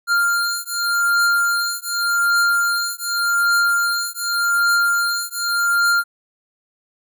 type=beating tone pair; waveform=square; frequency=1396.9 / 1397.76 Hz; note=F6 / F6; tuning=0 / +1 cents; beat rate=0.86 Hz; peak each=-20 dBFS; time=0.07-6.04 s; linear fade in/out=50 ms; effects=none